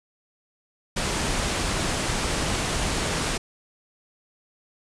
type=low-pass noise; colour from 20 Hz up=pink; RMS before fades=-26 dBFS; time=0.96-3.38 s; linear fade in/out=10 ms; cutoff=9800 Hz; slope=48 dB/octave; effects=none